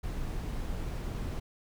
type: noise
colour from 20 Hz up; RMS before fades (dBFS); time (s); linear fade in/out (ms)
brown; -35; 0.03-1.4; 10
effects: none